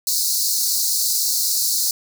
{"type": "high-pass noise", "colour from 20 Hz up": "pink", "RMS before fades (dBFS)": -20, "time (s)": [0.07, 1.91], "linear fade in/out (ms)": 2, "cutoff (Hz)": 4100, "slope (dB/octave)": 96, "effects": []}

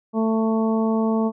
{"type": "harmonic tone", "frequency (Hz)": 222.1, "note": "A3", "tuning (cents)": 16, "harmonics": [1, 2, 3, 4, 5], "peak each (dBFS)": [-19, -25, -29, -31, -33], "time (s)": [0.13, 1.32], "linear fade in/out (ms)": 50, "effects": []}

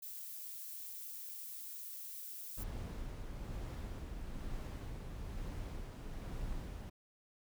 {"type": "noise", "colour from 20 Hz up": "violet", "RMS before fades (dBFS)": -47, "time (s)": [0.02, 2.64], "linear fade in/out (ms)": 10}
{"type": "noise with tremolo", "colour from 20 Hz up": "brown", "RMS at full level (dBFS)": -42, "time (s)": [2.57, 6.9], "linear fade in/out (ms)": 10, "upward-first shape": "sine", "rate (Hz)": 1.1, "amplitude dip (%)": 30}
{"effects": []}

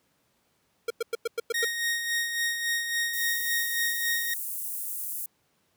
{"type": "tone bursts", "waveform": "square", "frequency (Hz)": 462.4, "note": "A#4", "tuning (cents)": -14, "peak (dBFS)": -26, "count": 7, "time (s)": [0.88, 1.648], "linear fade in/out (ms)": 5, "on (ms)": 24, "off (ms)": 100}
{"type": "tone with tremolo", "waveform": "sawtooth", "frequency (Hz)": 1864.7, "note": "A#6", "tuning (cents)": 0, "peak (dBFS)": -21, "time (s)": [1.54, 4.34], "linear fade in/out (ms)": 5, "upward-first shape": "sine", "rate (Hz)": 3.6, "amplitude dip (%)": 50}
{"type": "high-pass noise", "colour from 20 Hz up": "pink", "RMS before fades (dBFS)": -34, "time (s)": [3.13, 5.26], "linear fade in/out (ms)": 5, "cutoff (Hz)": 10000, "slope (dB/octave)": 24}
{"effects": ["pink hiss -70 dBFS RMS until 5.76 s", "high-pass 100 Hz 12 dB/octave"]}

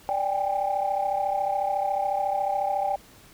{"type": "tone cluster", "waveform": "sine", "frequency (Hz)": [586, 781, 815], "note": ["D5", "G5", "G#5"], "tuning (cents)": [-4, -7, -33], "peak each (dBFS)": [-29, -25, -28], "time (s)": [0.09, 2.96], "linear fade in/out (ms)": 0, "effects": ["tanh soft clip ceiling -15 dBFS", "pink hiss -52 dBFS RMS until 3.33 s"]}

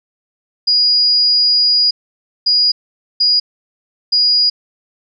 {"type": "tone bursts at uneven times", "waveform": "sine", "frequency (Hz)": 4890, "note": "D#8", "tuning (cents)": -31, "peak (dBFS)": -9, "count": 4, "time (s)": [[0.67, 1.91], [2.46, 2.72], [3.2, 3.4], [4.12, 4.5]], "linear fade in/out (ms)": 10, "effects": []}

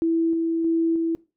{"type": "tone with tremolo", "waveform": "sine", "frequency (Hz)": 329.6, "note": "E4", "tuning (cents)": 0, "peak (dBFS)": -18, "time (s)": [0.02, 1.15], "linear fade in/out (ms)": 0, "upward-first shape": "square", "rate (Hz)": 1.6, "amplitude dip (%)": 25, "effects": ["noise-tail reverb RT60 0.3 s tail -22 dB re dry"]}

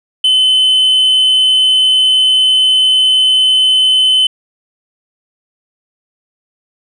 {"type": "tone", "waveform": "sine", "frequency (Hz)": 3043, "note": "F#7", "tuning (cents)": 48, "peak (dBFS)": -4, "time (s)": [0.24, 4.27], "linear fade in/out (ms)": 5, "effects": ["tanh soft clip ceiling -6 dBFS"]}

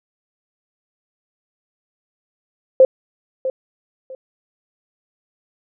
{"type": "tone with echo", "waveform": "sine", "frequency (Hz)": 523.3, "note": "C5", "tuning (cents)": 0, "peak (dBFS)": -5, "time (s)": [2.8, 2.85], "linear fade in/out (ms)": 2, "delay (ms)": 650, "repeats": 2, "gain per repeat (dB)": -13, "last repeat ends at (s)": 4.15, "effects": []}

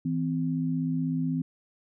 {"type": "tone pair together", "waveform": "sine", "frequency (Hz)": [162.1, 258.3], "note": ["E3", "C4"], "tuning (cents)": [-29, -22], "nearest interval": "minor sixth", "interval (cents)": 807, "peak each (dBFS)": -28, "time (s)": [0.05, 1.42], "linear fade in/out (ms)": 5, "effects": []}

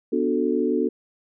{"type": "chord", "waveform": "sine", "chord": "B minor seventh", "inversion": "none", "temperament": "equal with one note detuned", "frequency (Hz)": [246.9, 293.7, 365.5, 440], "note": ["B3", "D4", "F#4", "A4"], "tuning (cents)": [0, 0, -21, 0], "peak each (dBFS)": -25, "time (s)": [0.12, 0.89], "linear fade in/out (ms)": 10, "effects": []}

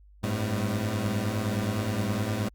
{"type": "tone cluster", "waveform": "25% pulse", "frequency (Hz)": [98.7, 108.3, 199.5, 256.1], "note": ["G2", "A2", "G3", "C4"], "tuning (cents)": [12, -27, 31, -37], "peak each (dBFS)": [-29, -25, -32, -33], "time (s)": [0.23, 2.49], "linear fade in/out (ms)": 10, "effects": ["added 50 Hz sine -51 dBFS peak until 2.54 s", "Opus 48 kbps"]}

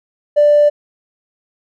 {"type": "tone with tanh clipping", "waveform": "triangle", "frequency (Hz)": 589, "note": "D5", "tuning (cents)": 5, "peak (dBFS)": -6, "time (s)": [0.36, 0.7], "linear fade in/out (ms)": 20, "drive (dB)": 1, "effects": []}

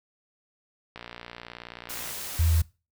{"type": "click train", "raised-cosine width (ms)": 0.3, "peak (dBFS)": -23, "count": 69, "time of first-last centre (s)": [0.96, 2.109], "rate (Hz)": 59.2}
{"type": "noise", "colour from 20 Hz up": "white", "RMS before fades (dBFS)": -36, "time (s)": [1.89, 2.62], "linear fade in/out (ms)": 10}
{"type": "tone", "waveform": "sine", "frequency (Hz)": 81.9, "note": "E2", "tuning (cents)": -11, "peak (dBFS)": -19, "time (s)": [2.39, 2.62], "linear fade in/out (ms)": 5}
{"effects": ["noise-tail reverb RT60 0.3 s tail -21 dB re dry"]}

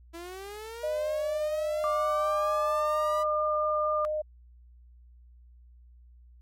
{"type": "linear sweep", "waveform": "sawtooth", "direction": "up", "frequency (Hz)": [329.6, 987.8], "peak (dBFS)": -35, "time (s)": [0.13, 3.24], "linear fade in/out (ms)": 20}
{"type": "tone with vibrato", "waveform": "sine", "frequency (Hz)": 610, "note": "D#5", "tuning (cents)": -34, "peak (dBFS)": -27, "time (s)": [0.83, 4.22], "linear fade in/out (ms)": 10, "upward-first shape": "sine", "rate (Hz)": 4.3, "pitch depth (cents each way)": 9}
{"type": "tone with pitch glide", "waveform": "sine", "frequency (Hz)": [1180, 1203.4], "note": ["D6", "D6"], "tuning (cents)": [8, 42], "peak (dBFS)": -27, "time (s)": [1.84, 4.05], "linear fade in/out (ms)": 0, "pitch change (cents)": 34, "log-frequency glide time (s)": [2.2, 3.04]}
{"effects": ["added 60 Hz sine -51 dBFS peak until 6.41 s", "MP3 64 kbps"]}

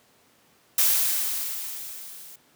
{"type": "noise with level ramp", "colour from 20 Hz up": "blue", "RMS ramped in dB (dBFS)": [-19, -45], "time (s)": [0.78, 2.36], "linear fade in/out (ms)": 5, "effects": ["pink hiss -60 dBFS RMS until 2.55 s", "high-pass 150 Hz 12 dB/octave"]}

